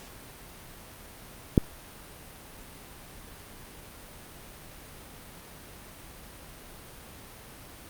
click, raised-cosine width 3 ms, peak -4 dBFS, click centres 1.578 s, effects pink hiss -47 dBFS RMS until 7.89 s + Opus 48 kbps

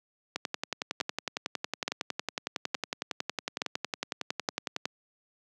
two click trains, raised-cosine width 0.2 ms, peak -13 / -11 dBFS, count 50 / 5, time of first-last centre 0.36-4.855 / 1.01-4.488 s, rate 10.9 / 1.15 Hz, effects high-pass 200 Hz 12 dB/octave

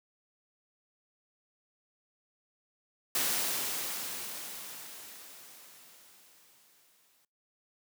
white noise with exponential decay, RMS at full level -29 dBFS, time 3.15-7.25 s, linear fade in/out 2 ms, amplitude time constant 890 ms, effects noise-tail reverb RT60 0.3 s tail -24 dB re dry + high-pass 150 Hz 12 dB/octave

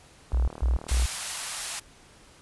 click train, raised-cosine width 1 ms, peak -25 dBFS, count 28, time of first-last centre 0.32-1.023 s, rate 38.4 Hz
sine tone bursts, 60.8 Hz, B1, 26 cents flat, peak -20 dBFS, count 3, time 0.33-1.06 s, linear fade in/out 5 ms, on 150 ms, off 140 ms
white high-pass noise, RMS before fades -32 dBFS, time 0.88-1.8 s, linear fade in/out 10 ms, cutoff 670 Hz, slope 24 dB/octave
effects pink hiss -54 dBFS RMS until 2.41 s + resampled to 24000 Hz

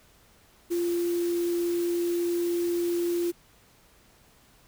sine tone in noise, 346 Hz, F4, 16 cents flat, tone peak -24 dBFS, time 0.7-3.32 s, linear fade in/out 20 ms, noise white, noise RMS -42 dBFS, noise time 0.7-3.32 s, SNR +15 dB, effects pink hiss -59 dBFS RMS until 4.67 s

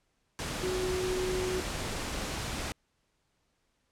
sine tone in noise, 369.1 Hz, F#4, 4 cents flat, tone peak -30 dBFS, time 0.63-1.6 s, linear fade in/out 0 ms, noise pink, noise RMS -35 dBFS, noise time 0.39-2.72 s, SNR +2 dB, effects pink hiss -75 dBFS RMS until 3.91 s + low-pass 9000 Hz 12 dB/octave

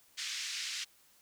white band-pass noise, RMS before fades -39 dBFS, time 0.17-0.85 s, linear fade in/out 20 ms, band 1800 to 6300 Hz, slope 24 dB/octave, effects white hiss -65 dBFS RMS until 1.21 s

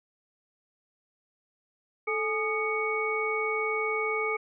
sine tone cluster, 436.2 / 838 / 1228 / 2230 Hz, A4 / G#5 / D#6 / C#7, -15 / +15 / -23 / +10 cents, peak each -30 / -38 / -33 / -30 dBFS, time 2.07-4.37 s, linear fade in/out 10 ms, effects none

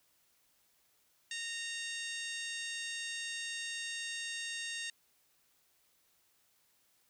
harmonic tone, 924 Hz, A#5, 16 cents flat, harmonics 2 / 3 / 4 / 5 / 6 / 7 / 8 / 9 / 10, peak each -43 / -44 / -44 / -50 / -50 / -49 / -53 / -50 / -57 dBFS, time 1.31-4.9 s, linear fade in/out 2 ms, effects white hiss -72 dBFS RMS until 7.09 s

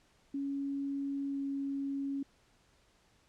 sine tone with pitch glide, 278.3 to 276.7 Hz, C#4 to C#4, +7 to -3 cents, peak -33 dBFS, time 0.34-2.23 s, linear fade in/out 5 ms, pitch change -10 cents, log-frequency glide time 1.3-1.38 s, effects pink hiss -68 dBFS RMS until 3.28 s + low-pass 8000 Hz 12 dB/octave

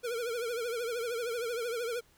square tone with vibrato, 470.8 Hz, A#4, 17 cents sharp, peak -33 dBFS, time 0.03-2.01 s, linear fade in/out 20 ms, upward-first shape triangle, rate 13 Hz, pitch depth 110 cents each way, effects pink hiss -65 dBFS RMS until 2.17 s

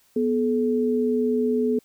sine tone pair together, 245.2 / 429.4 Hz, B3 / A4, -12 / -42 cents, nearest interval minor seventh, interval 970 cents, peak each -22 dBFS, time 0.16-1.79 s, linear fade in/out 5 ms, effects white hiss -61 dBFS RMS until 1.84 s

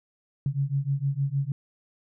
sine beating tone pair, 135.8 / 142.3 Hz, C#3 / C#3, -35 / +46 cents, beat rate 6.5 Hz, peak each -27 dBFS, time 0.46-1.52 s, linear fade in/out 2 ms, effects none

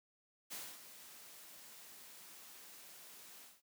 white noise with ADSR envelope, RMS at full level -45 dBFS, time 0.5-3.62 s, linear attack 22 ms, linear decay 250 ms, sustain -11 dB, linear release 200 ms, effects noise-tail reverb RT60 0.1 s tail -22 dB re dry + high-pass 150 Hz 12 dB/octave

